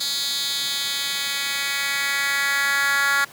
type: tone with high-pass filter sweep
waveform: 10% pulse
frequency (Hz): 279.8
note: C#4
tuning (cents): +16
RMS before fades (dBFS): -23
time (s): 0-3.25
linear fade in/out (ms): 10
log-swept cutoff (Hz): 4100 to 1500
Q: 2.5
effects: pink hiss -44 dBFS RMS until 3.32 s + high-pass 150 Hz 12 dB/octave